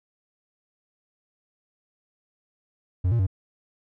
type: tone with pitch steps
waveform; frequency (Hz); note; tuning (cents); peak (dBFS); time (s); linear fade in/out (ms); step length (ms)
triangle; 90.9 / 117.4 / 94.5; F#2 / A#2 / F#2; -30 / +13 / +37; -17; 3.04-3.268; 10; 76
effects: none